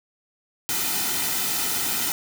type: noise with comb filter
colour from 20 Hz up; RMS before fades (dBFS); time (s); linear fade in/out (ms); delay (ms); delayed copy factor
white; -25; 0.69-2.12; 0; 1.8; -0.7
effects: none